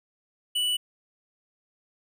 sine tone with hard clipping, 2960 Hz, F#7, in tune, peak -25 dBFS, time 0.55-0.77 s, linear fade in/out 10 ms, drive 10 dB, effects none

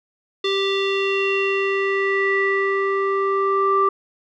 square tone with low-pass filter sweep, 392 Hz, G4, in tune, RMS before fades -20 dBFS, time 0.44-3.89 s, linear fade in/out 5 ms, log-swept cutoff 3700 to 1200 Hz, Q 5.4, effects none

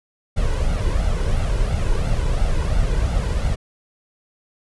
brown noise with flanger, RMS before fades -19 dBFS, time 0.36-3.56 s, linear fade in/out 20 ms, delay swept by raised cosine 1.4 to 2.06 ms, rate 2.9 Hz, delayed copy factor +0.6, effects resampled to 24000 Hz

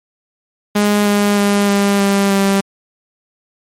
sawtooth tone with pitch steps, 206.6 / 204.6 / 202.6 / 200.6 / 198.64 / 196.7 Hz, G#3 / G#3 / G#3 / G3 / G3 / G3, -9 / -26 / -43 / +40 / +23 / +6 cents, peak -7 dBFS, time 0.75-2.61 s, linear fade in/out 10 ms, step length 310 ms, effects MP3 64 kbps

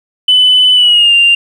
sine tone with pitch glide, 3006 to 2789 Hz, F#7 to F7, +27 to -3 cents, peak -3 dBFS, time 0.28-1.35 s, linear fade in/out 5 ms, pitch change -130 cents, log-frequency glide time 0.73-1.14 s, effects tanh soft clip ceiling 0 dBFS + 7-bit

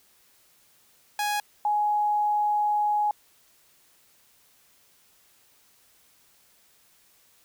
sawtooth / sine tone pair in turn, 830.6 / 835.9 Hz, G#5 / G#5, 0 / +11 cents, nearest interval unison, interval 11 cents, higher second, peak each -21 dBFS, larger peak neither, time 1.19-1.4 / 1.65-3.11 s, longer second, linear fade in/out 2 ms, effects white hiss -61 dBFS RMS until 7.44 s

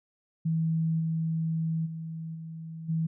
sine tone with level steps, 162 Hz, E3, 30 cents flat, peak -24 / -26 / -34 / -37 / -25 dBFS, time 0.45-3.07 s, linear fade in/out 10 ms, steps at 0.99 / 1.85 / 2.34 / 2.88 s, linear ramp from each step 20 ms, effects none

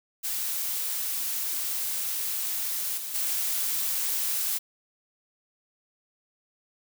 blue noise with level steps, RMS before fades -30 / -35 / -28 dBFS, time 0.23-4.59 s, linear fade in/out 20 ms, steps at 2.97 / 3.14 s, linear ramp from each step 10 ms, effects none

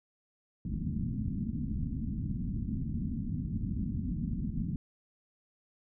white low-pass noise, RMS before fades -34 dBFS, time 0.65-4.76 s, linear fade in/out 2 ms, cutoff 250 Hz, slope 48 dB/octave, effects none

